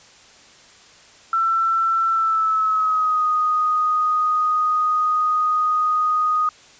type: tone with pitch glide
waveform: sine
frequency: 1340 to 1243.1 Hz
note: E6 to D#6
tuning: +28 to -2 cents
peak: -16 dBFS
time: 1.33-6.49 s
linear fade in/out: 2 ms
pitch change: -130 cents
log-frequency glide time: 2.1-3.25 s
effects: white hiss -48 dBFS RMS until 6.79 s + resampled to 16000 Hz